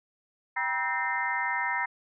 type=harmonic tone with a mistuned harmonic; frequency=260.7 Hz; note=C4; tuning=6 cents flat; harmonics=3 / 4 / 5 / 6 / 7 / 8; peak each=-37 / -31 / -38 / -39 / -31 / -33 dBFS; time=0.56-1.86 s; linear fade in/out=10 ms; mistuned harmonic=4; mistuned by=-140 cents; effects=none